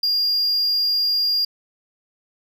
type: tone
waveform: triangle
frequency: 4815 Hz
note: D8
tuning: 42 cents sharp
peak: -16 dBFS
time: 0.03-1.45 s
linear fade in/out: 5 ms
effects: none